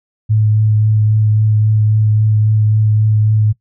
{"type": "tone with vibrato", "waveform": "sine", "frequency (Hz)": 107.6, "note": "A2", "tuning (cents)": -38, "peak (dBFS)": -9, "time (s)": [0.29, 3.53], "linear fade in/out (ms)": 20, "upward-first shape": "triangle", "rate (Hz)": 3.7, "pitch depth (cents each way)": 16, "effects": ["noise-tail reverb RT60 0.1 s tail -18 dB re dry"]}